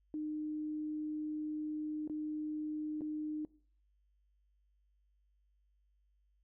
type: tone with dropouts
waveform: sine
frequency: 305.2 Hz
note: D#4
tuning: 33 cents flat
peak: -36 dBFS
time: 0.14-3.45 s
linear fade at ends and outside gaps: 1 ms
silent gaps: 2.076-2.097 / 3.009-3.017 s
effects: noise-tail reverb RT60 0.5 s tail -21 dB re dry + added 50 Hz sine -70 dBFS peak until 6.43 s